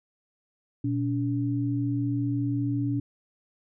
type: tone pair together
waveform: sine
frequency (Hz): 120 / 285.4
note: B2 / D4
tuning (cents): -49 / -49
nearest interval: octave + minor third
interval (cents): 1500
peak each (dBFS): -27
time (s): 0.84-3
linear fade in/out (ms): 5
effects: none